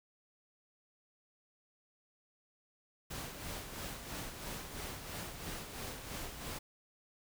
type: noise with tremolo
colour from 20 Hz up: pink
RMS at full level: -42 dBFS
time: 3.1-6.59 s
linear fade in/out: 10 ms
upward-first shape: sine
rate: 3 Hz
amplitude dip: 50%
effects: none